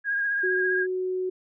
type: tone with vibrato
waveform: sine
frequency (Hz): 1632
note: G#6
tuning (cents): -31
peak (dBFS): -23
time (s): 0.04-0.87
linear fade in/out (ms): 50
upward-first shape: triangle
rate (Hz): 15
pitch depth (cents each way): 36
type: tone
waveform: sine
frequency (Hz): 370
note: F#4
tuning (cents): 0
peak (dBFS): -25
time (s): 0.43-1.3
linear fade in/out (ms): 10
effects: none